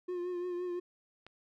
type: tone with vibrato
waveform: triangle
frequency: 356.1 Hz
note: F4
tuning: 34 cents sharp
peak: -32 dBFS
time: 0.08-0.8 s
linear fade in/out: 10 ms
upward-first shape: triangle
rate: 5.8 Hz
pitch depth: 40 cents each way
type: click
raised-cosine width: 0.3 ms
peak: -34 dBFS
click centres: 1.266 s
effects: none